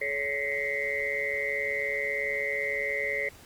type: tone cluster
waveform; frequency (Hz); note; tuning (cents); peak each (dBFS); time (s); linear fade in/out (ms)
sine; 428.4 / 561 / 1915 / 2063 / 2201; A4 / C#5 / A#6 / C7 / C#7; -46 / +21 / +46 / -25 / -13; -37 / -35 / -35 / -30 / -37; 0.01-3.29; 5
effects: pink hiss -52 dBFS RMS until 3.45 s + Opus 32 kbps